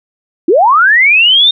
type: linear sweep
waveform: sine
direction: up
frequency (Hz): 296.3 to 3696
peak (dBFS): -4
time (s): 0.48-1.51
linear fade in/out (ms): 5
effects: none